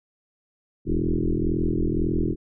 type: tone with frequency modulation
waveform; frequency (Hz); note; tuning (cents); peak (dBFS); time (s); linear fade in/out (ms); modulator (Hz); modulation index
sine; 164.81; E3; 0; -20; 0.85-2.36; 50; 41.9; 5
effects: none